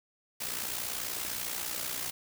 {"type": "noise with amplitude modulation", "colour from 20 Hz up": "white", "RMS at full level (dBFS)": -33, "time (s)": [0.4, 2.11], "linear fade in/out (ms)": 10, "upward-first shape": "sine", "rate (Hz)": 60.3, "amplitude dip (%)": 60, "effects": []}